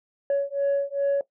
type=beating tone pair; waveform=sine; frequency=559 / 561.5 Hz; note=C#5 / C#5; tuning=+14 / +22 cents; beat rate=2.5 Hz; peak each=-23 dBFS; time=0.3-1.21 s; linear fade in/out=2 ms; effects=noise-tail reverb RT60 0.1 s tail -17 dB re dry + tanh soft clip ceiling -18 dBFS